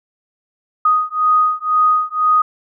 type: beating tone pair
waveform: sine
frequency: 1244.5 / 1246.5 Hz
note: D#6 / D#6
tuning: 0 / +3 cents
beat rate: 2 Hz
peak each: -15 dBFS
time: 0.85-2.42 s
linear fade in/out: 5 ms
effects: none